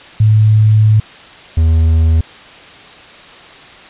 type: tone pair in turn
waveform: sine / triangle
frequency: 107.9 / 80.66 Hz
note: A2 / E2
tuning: -33 / -37 cents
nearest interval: perfect fourth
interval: 504 cents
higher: first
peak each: -5 dBFS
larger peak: neither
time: 0.2-1 / 1.57-2.21 s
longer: first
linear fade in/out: 5 ms
effects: white hiss -36 dBFS RMS until 3.89 s + resampled to 8000 Hz